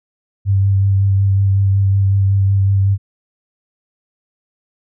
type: tone with vibrato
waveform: sine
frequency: 98 Hz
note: G2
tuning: in tune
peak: -10 dBFS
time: 0.45-2.98 s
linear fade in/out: 50 ms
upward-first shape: sine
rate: 5.4 Hz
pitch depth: 18 cents each way
effects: none